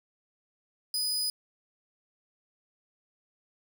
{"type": "tone", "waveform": "sawtooth", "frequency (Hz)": 4978, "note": "D#8", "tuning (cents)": 0, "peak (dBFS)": -25, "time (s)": [0.94, 1.3], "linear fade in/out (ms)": 2, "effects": []}